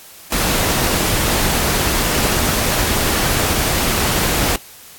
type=noise; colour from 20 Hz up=pink; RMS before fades=-17 dBFS; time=0.32-4.56 s; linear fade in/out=2 ms; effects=white hiss -40 dBFS RMS until 4.98 s + AAC 64 kbps